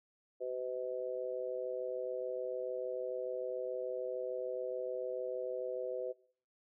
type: harmonic tone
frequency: 126.8 Hz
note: B2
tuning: 46 cents sharp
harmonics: 3 / 4 / 5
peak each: -42 / -38 / -44 dBFS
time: 0.4-6.13 s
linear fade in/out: 20 ms
effects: noise-tail reverb RT60 0.5 s tail -20 dB re dry